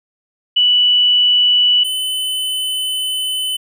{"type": "tone pair in turn", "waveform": ["sine", "square"], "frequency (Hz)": [2960, 3024], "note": ["F#7", "F#7"], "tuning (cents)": [0, 37], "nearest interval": "unison", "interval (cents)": 37, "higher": "second", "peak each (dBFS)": [-9, -18], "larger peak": "first", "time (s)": [[0.56, 1.84], [1.84, 3.57]], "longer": "second", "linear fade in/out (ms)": 10, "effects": []}